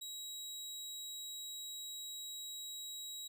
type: tone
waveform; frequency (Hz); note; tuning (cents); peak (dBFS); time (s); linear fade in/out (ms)
25% pulse; 3850; B7; -45; -40; 0.01-3.28; 10
effects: none